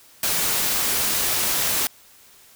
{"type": "noise", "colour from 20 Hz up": "white", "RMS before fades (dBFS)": -22, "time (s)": [0.23, 1.87], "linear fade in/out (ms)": 2, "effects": ["white hiss -51 dBFS RMS until 2.55 s"]}